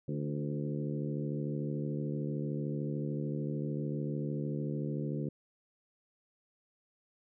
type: harmonic tone with a mistuned harmonic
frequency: 73.42 Hz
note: D2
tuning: in tune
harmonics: 2 / 3 / 4 / 5 / 6 / 7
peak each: -35 / -39 / -41 / -43 / -45 / -46 dBFS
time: 0.08-5.29 s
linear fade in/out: 5 ms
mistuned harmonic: 5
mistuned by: -35 cents
effects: none